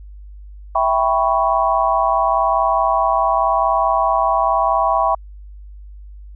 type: chord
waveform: sine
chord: C# half-diminished seventh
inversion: first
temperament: equal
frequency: 659.3 / 784 / 987.8 / 1108.7 Hz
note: E5 / G5 / B5 / C#6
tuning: 0 / 0 / 0 / 0 cents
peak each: -19 dBFS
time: 0.75-5.15 s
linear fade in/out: 5 ms
effects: added 50 Hz sine -34 dBFS peak until 6.35 s